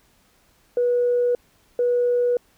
sine tone pair in turn, 486.9 / 486.9 Hz, B4 / B4, -25 / -25 cents, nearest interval unison, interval 0 cents, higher neither, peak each -16 dBFS, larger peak neither, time 0.77-1.35 / 1.79-2.37 s, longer neither, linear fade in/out 2 ms, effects tanh soft clip ceiling -12 dBFS + pink hiss -60 dBFS RMS until 2.57 s

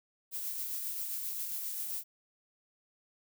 violet noise with tremolo, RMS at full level -36 dBFS, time 0.31-2.04 s, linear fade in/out 50 ms, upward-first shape triangle, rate 7.5 Hz, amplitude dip 35%, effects none

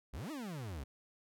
40% pulse exponential two-way sweep, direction up then down, 49.76 to 329.6 to 62.4 Hz, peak -40 dBFS, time 0.13-0.84 s, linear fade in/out 10 ms, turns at 0.31 s, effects none

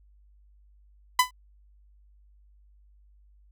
sawtooth tone with exponential decay, 1003 Hz, B5, 26 cents sharp, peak -10 dBFS, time 1.19-1.31 s, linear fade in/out 5 ms, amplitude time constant 25 ms, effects added 50 Hz sine -55 dBFS peak until 3.51 s

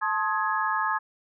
sine tone cluster, 876 / 1063 / 1260 / 1671 Hz, A5 / C6 / D#6 / G#6, -8 / +27 / +21 / +10 cents, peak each -29 dBFS, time 0.01-0.99 s, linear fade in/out 20 ms, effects none

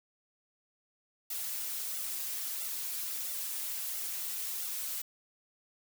blue noise with flanger, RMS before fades -37 dBFS, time 1.3-5.02 s, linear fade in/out 5 ms, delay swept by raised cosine 1.4 to 7.3 ms, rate 1.5 Hz, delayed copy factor +1, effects none

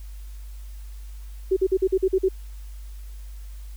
sine tone bursts, 378.7 Hz, F#4, 40 cents sharp, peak -16 dBFS, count 8, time 1.51-2.288 s, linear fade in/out 10 ms, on 57 ms, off 46 ms, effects added 50 Hz sine -35 dBFS peak until 3.76 s + white hiss -55 dBFS RMS until 3.76 s

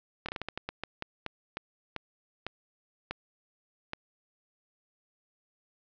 slowing click train, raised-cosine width 0.3 ms, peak -18 dBFS, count 16, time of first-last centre 0.26-3.934 s, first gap 26 ms, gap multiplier 1.28, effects low-pass 5000 Hz 12 dB/octave

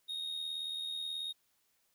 triangle tone with amplitude modulation, 3729 Hz, A#7, in tune, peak -33 dBFS, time 0.08-1.33 s, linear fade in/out 20 ms, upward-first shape sine, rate 78.4 Hz, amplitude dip 50%, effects white hiss -75 dBFS RMS until 1.94 s

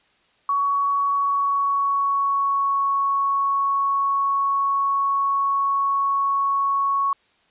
sine tone with pitch glide, 1122 to 1108.5 Hz, C#6 to C#6, +21 to 0 cents, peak -18 dBFS, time 0.49-7.13 s, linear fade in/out 2 ms, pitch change -21 cents, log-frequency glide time 1.12-2.83 s, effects white hiss -61 dBFS RMS until 7.5 s + resampled to 8000 Hz

